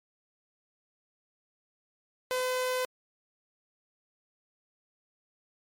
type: tone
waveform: sawtooth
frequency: 508 Hz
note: B4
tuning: 49 cents sharp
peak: -24 dBFS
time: 2.31-2.85 s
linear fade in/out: 0 ms
effects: MP3 64 kbps